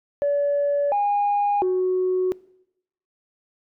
sine tone with pitch steps, 573 / 817 / 369.1 Hz, D5 / G#5 / F#4, -43 / -29 / -4 cents, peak -17 dBFS, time 0.22-2.32 s, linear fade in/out 0 ms, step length 700 ms, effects noise-tail reverb RT60 0.8 s tail -22 dB re dry + tanh soft clip ceiling -15 dBFS

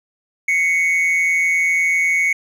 triangle tone pair together, 2049 / 2217 Hz, C7 / C#7, -37 / 0 cents, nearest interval minor second, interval 137 cents, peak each -21 / -13 dBFS, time 0.48-2.33 s, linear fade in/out 5 ms, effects none

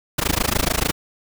pink noise with amplitude modulation, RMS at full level -17 dBFS, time 0.18-0.92 s, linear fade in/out 10 ms, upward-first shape sine, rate 26.8 Hz, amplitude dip 100%, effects none

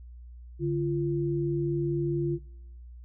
sine tone pair together, 144.63 / 344 Hz, D3 / F4, -26 / -26 cents, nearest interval octave + minor third, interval 1500 cents, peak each -28 / -28 dBFS, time 0.59-2.39 s, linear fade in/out 50 ms, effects noise-tail reverb RT60 1.0 s tail -24 dB re dry + added 60 Hz sine -43 dBFS peak until 3.04 s

